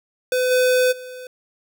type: tone with level steps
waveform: square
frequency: 505 Hz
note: B4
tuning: 39 cents sharp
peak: -18 / -15 / -34 dBFS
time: 0.32-1.27 s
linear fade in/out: 2 ms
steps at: 0.5 / 0.91 s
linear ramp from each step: 20 ms
effects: none